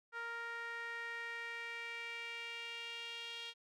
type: tone with band-pass filter sweep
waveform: sawtooth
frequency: 466.2 Hz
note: A#4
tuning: in tune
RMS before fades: -45 dBFS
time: 0.12-3.54 s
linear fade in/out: 50 ms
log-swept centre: 1500 to 3200 Hz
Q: 3.7
effects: none